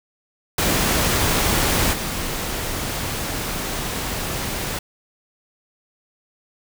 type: noise with level steps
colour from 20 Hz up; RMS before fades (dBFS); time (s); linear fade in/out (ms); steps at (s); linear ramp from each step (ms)
pink; -19 / -26; 0.58-4.79; 5; 1.92; 20
effects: none

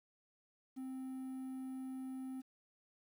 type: tone with quantisation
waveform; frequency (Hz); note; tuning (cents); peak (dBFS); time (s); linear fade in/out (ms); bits
triangle; 261.6; C4; 0; -40; 0.76-2.42; 20; 11
effects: none

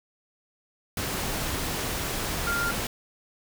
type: tone in noise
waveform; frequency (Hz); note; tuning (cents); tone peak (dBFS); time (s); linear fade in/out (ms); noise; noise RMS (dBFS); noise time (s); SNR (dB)
sine; 1396.9; F6; 0; -26; 2.47-2.71; 2; pink; -30; 0.97-2.87; +1
effects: none

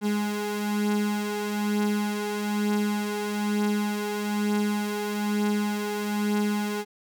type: beating tone pair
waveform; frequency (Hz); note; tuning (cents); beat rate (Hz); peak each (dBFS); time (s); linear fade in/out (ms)
35% pulse; 207.7 / 208.8; G#3 / G#3; 0 / +10; 1.1; -24 / -29; 0.01-6.85; 50
effects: none

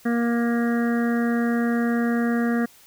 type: harmonic tone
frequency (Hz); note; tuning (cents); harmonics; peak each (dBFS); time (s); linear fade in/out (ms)
235.5; A#3; +18; 1 / 2 / 3 / 5 / 6 / 7 / 8; -20 / -29 / -33 / -37 / -37 / -34 / -36; 0.05-2.66; 10
effects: white hiss -52 dBFS RMS until 2.86 s

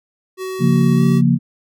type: tone with pitch glide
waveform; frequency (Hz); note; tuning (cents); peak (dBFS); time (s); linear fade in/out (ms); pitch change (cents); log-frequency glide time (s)
square; 375.5 to 381.4; F#4 to G4; +26 to -47; -24; 0.37-1.22; 50; +27; 0.96-1.03
type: chord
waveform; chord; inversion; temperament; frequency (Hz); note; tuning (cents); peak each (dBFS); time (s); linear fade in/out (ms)
sine; Bb minor; first; equal; 138.59 / 174.61 / 233.1; Db3 / F3 / Bb3; 0 / 0 / 0; -15; 0.59-1.39; 50
effects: none

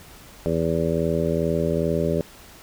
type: harmonic tone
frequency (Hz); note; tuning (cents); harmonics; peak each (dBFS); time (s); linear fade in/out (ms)
82.41; E2; 0; 1 / 2 / 3 / 4 / 5 / 6 / 7; -31 / -25 / -29 / -30 / -26 / -29 / -27; 0.46-2.21; 0
effects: pink hiss -46 dBFS RMS until 2.62 s

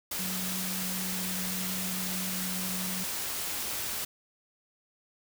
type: tone in noise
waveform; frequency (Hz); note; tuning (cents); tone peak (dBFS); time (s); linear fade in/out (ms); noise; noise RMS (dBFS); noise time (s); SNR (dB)
sine; 185; F#3; 0; -36; 0.19-3.04; 5; white; -34; 0.11-4.05; -5
effects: none

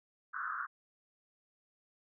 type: band-pass noise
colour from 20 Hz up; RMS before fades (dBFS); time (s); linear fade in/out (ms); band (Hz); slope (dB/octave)
white; -39; 0.33-0.67; 20; 1100 to 1600; 96
effects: none

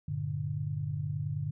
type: chord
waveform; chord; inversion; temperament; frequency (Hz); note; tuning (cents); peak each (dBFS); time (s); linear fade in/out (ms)
sine; G minor; none; equal; 98 / 116.54 / 146.83; G2 / Bb2 / D3; 0 / 0 / 0; -37 / -38 / -33; 0.08-1.51; 5
effects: none

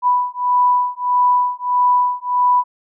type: beating tone pair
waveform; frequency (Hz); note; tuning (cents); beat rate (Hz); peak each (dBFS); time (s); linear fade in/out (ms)
sine; 987.8 / 989.4; B5 / B5; 0 / +3; 1.6; -16; 0.02-2.64; 50
effects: none

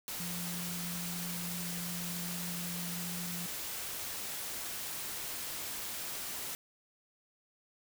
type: tone in noise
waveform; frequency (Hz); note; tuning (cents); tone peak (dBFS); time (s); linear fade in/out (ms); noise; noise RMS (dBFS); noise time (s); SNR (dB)
sine; 174.61; F3; 0; -40; 0.2-3.46; 0; white; -40; 0.08-6.55; -3
effects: none

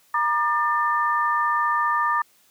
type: tone cluster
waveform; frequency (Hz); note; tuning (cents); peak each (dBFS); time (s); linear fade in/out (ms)
sine; 945 / 1200 / 1787; A#5 / D6 / A6; +23 / +37 / +26; -25 / -21 / -26; 0.14-2.22; 5
effects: white hiss -59 dBFS RMS until 2.5 s + high-pass 100 Hz 12 dB/octave

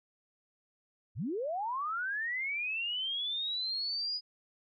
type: linear sweep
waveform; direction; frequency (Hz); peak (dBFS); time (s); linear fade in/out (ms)
sine; up; 73.42 to 4980; -32; 1.15-4.21; 50
effects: none

